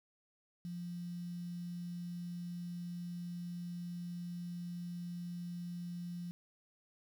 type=tone with quantisation; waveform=sine; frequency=174.61 Hz; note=F3; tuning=in tune; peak=-40 dBFS; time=0.65-6.31 s; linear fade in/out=0 ms; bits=10; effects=none